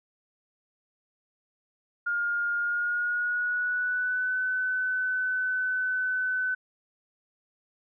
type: tone with pitch glide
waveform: sine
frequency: 1416 to 1508.9 Hz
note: F6 to F#6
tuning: +23 to +34 cents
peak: -25 dBFS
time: 2.06-6.55 s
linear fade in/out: 10 ms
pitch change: +111 cents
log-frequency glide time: 2.58-4.37 s
effects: none